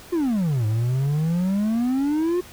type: exponential two-way sweep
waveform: triangle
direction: down then up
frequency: 365 to 105.6 to 365 Hz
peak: -17 dBFS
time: 0.12-2.41 s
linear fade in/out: 10 ms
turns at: 0.66 s
effects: pink hiss -44 dBFS RMS until 2.52 s